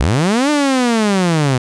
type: linear two-way sweep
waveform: sawtooth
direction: up then down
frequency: 51.91 to 302.2 to 122.6 Hz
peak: -8 dBFS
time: 0-1.58 s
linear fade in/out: 5 ms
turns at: 0.5 s
effects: resampled to 22050 Hz